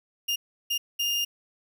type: tone bursts at uneven times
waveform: 35% pulse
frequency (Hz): 2822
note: F7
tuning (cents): +17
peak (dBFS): -23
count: 3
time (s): 0.28-0.36 / 0.7-0.78 / 0.99-1.25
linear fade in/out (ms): 10
effects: none